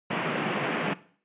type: band-pass noise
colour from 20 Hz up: pink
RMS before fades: -29 dBFS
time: 0.1-0.94 s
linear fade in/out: 10 ms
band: 140 to 3000 Hz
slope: 48 dB/octave
effects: noise-tail reverb RT60 0.5 s tail -18 dB re dry + resampled to 8000 Hz